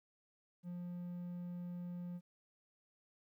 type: tone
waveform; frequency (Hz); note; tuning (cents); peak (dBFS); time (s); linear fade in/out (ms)
triangle; 176.2; F3; +16; -40; 0.63-2.21; 50
effects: 13-bit